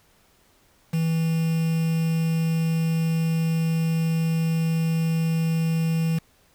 triangle tone with quantisation, 163 Hz, E3, 19 cents flat, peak -18 dBFS, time 0.93-6.19 s, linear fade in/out 10 ms, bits 6, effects pink hiss -60 dBFS RMS until 6.54 s

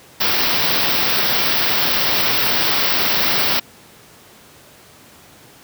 white band-stop noise, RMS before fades -17 dBFS, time 0.2-3.6 s, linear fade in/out 10 ms, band 5600 to 15000 Hz, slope 96 dB/octave, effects pink hiss -45 dBFS RMS until 5.63 s + high-pass 100 Hz 12 dB/octave

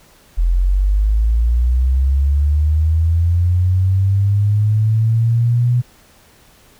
sine linear sweep, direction up, 41.51 to 123.47 Hz, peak -11 dBFS, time 0.37-5.82 s, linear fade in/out 20 ms, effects pink hiss -49 dBFS RMS until 6.79 s

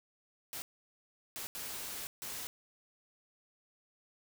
white noise bursts at uneven times, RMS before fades -42 dBFS, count 4, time 0.53-0.62 / 1.36-1.47 / 1.55-2.07 / 2.22-2.47 s, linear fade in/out 0 ms, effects none

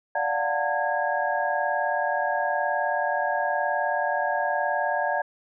sine tone cluster, 587 / 706 / 745 / 901 / 1645 Hz, D5 / F5 / F#5 / A5 / G#6, -1 / +19 / +12 / +41 / -17 cents, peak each -29 dBFS, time 0.15-5.22 s, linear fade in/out 5 ms, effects none

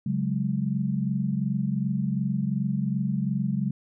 sine chord, C# suspended fourth, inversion none, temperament equal, 138.59 / 185 / 207.7 Hz, C#3 / F#3 / G#3, 0 / 0 / 0 cents, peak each -28 dBFS, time 0.06-3.71 s, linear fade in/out 5 ms, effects none

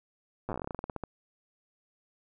slowing click train, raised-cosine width 1 ms, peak -21 dBFS, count 19, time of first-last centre 0.49-1.037 s, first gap 8 ms, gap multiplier 1.14, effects none

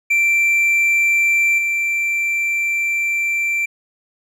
triangle tone with level steps, 2349 Hz, D7, in tune, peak -11 / -15 dBFS, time 0.1-3.66 s, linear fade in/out 10 ms, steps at 1.58 s, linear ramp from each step 5 ms, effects none

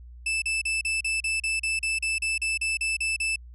40% pulse tone bursts, 2637 Hz, E7, in tune, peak -23 dBFS, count 16, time 0.26-3.36 s, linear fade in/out 5 ms, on 160 ms, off 36 ms, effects added 60 Hz sine -42 dBFS peak until 3.54 s + resampled to 32000 Hz

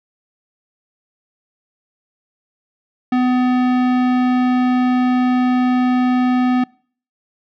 sine tone with tanh clipping, 251.1 Hz, B3, 29 cents sharp, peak -15 dBFS, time 3.12-6.64 s, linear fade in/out 5 ms, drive 18 dB, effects noise-tail reverb RT60 0.5 s tail -26 dB re dry

